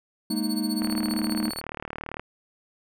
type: tone with tremolo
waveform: sawtooth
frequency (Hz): 4435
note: C#8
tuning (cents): 0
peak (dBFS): -27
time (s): 0.3-1.61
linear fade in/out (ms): 5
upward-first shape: sine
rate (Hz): 15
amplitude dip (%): 90
type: chord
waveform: triangle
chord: Ab suspended second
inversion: none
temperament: equal with one note detuned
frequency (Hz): 207.7 / 233.1 / 310.2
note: Ab3 / Bb3 / Eb4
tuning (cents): 0 / 0 / -5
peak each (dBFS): -27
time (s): 0.3-1.5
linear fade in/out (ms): 5
type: click train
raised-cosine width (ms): 0.5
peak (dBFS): -18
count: 53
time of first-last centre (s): 0.82-2.196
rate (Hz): 37.8
effects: none